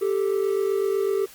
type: tone pair together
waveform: triangle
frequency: 391.7 / 439.7 Hz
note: G4 / A4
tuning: -1 / -1 cents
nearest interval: major second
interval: 200 cents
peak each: -20 / -24 dBFS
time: 0.01-1.26 s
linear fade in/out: 10 ms
effects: white hiss -47 dBFS RMS until 1.34 s + Opus 32 kbps